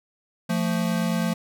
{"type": "tone pair together", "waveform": "square", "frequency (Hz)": [173.9, 223], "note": ["F3", "A3"], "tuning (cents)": [-7, 23], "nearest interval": "major third", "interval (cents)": 430, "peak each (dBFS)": [-25, -26], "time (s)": [0.49, 1.34], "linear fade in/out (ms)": 10, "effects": []}